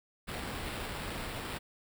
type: noise with sample-and-hold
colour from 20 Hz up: pink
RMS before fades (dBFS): -39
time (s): 0.27-1.59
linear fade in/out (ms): 20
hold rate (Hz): 6300
effects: none